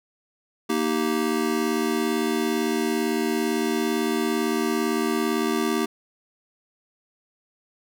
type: chord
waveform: square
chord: Eb major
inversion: second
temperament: just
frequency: 233.3 / 311.1 / 388.9 Hz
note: Bb3 / Eb4 / G4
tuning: +2 / 0 / -14 cents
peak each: -27 dBFS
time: 0.69-5.86 s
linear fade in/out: 10 ms
effects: none